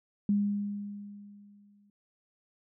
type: tone with exponential decay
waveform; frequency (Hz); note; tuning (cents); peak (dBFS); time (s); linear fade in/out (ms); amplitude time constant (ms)
sine; 203.7; G#3; -33; -22; 0.29-1.9; 2; 350
effects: none